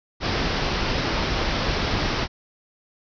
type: low-pass noise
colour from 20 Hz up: pink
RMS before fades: -24 dBFS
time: 0.2-2.28 s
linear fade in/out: 50 ms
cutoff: 5600 Hz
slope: 96 dB/octave
effects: none